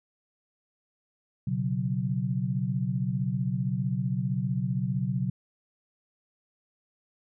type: chord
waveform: sine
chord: B suspended second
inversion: none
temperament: just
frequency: 123.47 / 138.9 / 185.21 Hz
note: B2 / C#3 / F#3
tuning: 0 / +4 / +2 cents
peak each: -30 dBFS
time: 1.47-5.3 s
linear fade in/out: 5 ms
effects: none